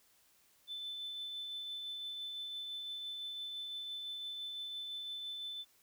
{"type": "tone with tremolo", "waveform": "sine", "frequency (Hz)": 3520, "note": "A7", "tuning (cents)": 0, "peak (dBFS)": -38, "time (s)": [0.67, 5.65], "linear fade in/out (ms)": 50, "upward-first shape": "triangle", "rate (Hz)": 5.9, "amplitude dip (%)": 30, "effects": ["tanh soft clip ceiling -36 dBFS", "white hiss -69 dBFS RMS until 5.82 s"]}